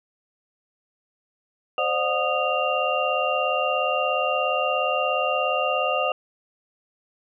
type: tone cluster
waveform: sine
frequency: 523 / 600 / 726 / 1235 / 2778 Hz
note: C5 / D5 / F#5 / D#6 / F7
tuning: -1 / +37 / -33 / -13 / -10 cents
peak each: -27 dBFS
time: 1.78-6.12 s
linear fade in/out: 2 ms
effects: none